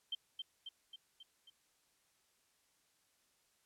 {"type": "tone with echo", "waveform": "sine", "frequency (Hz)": 3136, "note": "G7", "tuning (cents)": 0, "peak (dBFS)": -36, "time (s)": [0.12, 0.15], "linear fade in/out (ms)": 5, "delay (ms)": 270, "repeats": 5, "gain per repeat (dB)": -4, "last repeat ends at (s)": 1.5, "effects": ["white hiss -75 dBFS RMS until 3.65 s", "low-pass 11000 Hz 12 dB/octave"]}